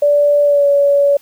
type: tone with pitch glide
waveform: sine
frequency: 581 to 567.1 Hz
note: D5 to C#5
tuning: -19 to +39 cents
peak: -8 dBFS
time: 0.02-1.17 s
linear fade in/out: 5 ms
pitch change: -42 cents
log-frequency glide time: 0.43-0.67 s
effects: white hiss -48 dBFS RMS until 1.21 s